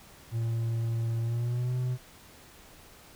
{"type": "tone with pitch glide", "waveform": "triangle", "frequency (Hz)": [114.8, 125.92], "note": ["A#2", "B2"], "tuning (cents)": [-26, 34], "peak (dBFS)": -25, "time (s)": [0.31, 1.98], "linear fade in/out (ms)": 50, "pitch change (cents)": 160, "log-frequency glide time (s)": [1.21, 1.75], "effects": ["pink hiss -53 dBFS RMS until 3.15 s"]}